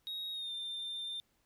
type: tone with pitch glide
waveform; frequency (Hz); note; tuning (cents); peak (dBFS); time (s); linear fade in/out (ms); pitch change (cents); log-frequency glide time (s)
triangle; 3775 to 3594; A#7 to A7; +21 to +36; -36; 0.07-1.2; 0; -85; 0.32-0.53
effects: tanh soft clip ceiling -32 dBFS + pink hiss -75 dBFS RMS until 1.45 s